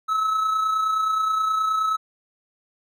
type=tone with amplitude modulation; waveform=triangle; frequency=1295 Hz; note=E6; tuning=31 cents flat; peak=-16 dBFS; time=0.08-1.97 s; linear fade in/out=20 ms; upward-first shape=sine; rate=29.5 Hz; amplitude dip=40%; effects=none